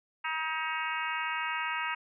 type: harmonic tone with a mistuned harmonic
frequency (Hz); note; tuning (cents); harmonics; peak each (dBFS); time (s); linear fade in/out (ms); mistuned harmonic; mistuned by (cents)
317.5; D#4; +35; 3 / 4 / 5 / 6 / 7 / 8 / 9; -36 / -37 / -38 / -39 / -39 / -40 / -41; 0.24-1.95; 10; 9; -42
effects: none